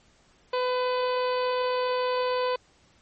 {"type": "harmonic tone", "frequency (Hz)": 502, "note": "B4", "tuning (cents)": 28, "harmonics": [1, 2, 3, 4, 5, 6, 7, 8, 9], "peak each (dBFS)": [-25, -29, -39, -43, -40, -42, -44, -46, -42], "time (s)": [0.53, 2.56], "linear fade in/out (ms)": 5, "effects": ["pink hiss -61 dBFS RMS until 3.01 s", "MP3 32 kbps"]}